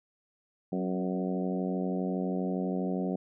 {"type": "harmonic tone with a mistuned harmonic", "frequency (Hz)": 92.5, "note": "F#2", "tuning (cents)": 0, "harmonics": [2, 3, 4, 5, 6, 7, 8], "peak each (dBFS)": [-31, -35, -37, -39, -41, -42, -43], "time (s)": [0.72, 3.16], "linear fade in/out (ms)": 5, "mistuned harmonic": 3, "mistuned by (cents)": -34, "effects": []}